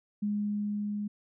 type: tone with level ramp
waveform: sine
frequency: 207.1 Hz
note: G#3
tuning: 5 cents flat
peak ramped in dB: -27 to -31 dBFS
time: 0.22-1.08 s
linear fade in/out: 10 ms
effects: none

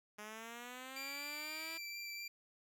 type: linear sweep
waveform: 5% pulse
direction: up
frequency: 207.6 to 329.6 Hz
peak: -36 dBFS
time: 0.18-1.78 s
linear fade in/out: 10 ms
type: tone with vibrato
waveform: 25% pulse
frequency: 2349 Hz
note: D7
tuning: in tune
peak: -40 dBFS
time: 0.96-2.28 s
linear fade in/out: 5 ms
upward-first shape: sine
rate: 4.1 Hz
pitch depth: 12 cents each way
effects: none

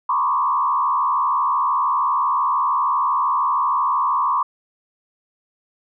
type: tone with frequency modulation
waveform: sine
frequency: 1067 Hz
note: C6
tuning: 34 cents sharp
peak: -16 dBFS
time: 0.09-4.43 s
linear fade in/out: 5 ms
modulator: 72.9 Hz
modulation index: 1.4
effects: none

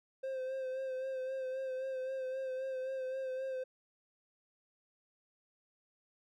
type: tone with vibrato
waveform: triangle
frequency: 523.3 Hz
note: C5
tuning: in tune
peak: -34 dBFS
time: 0.23-3.64 s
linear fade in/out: 10 ms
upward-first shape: sine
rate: 3.8 Hz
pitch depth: 31 cents each way
effects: none

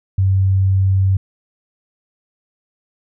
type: tone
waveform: sine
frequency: 95.8 Hz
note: G2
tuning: 39 cents flat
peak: -11 dBFS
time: 0.18-1.17 s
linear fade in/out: 5 ms
effects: none

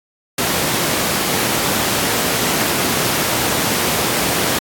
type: high-pass noise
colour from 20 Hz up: pink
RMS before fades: -18 dBFS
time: 0.38-4.59 s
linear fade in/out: 5 ms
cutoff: 150 Hz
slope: 12 dB/octave
effects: AAC 64 kbps

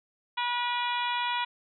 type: harmonic tone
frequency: 484.3 Hz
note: B4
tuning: 34 cents flat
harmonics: 2 / 3 / 4 / 5 / 6 / 7 / 8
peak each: -29 / -37 / -38 / -36 / -39 / -36 / -43 dBFS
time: 0.37-1.45 s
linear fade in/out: 10 ms
effects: none

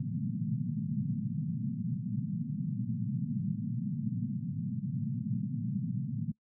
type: band-pass noise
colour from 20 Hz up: pink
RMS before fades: -34 dBFS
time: 0-6.32 s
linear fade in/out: 5 ms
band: 110 to 240 Hz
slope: 96 dB/octave
effects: noise-tail reverb RT60 0.1 s tail -23 dB re dry

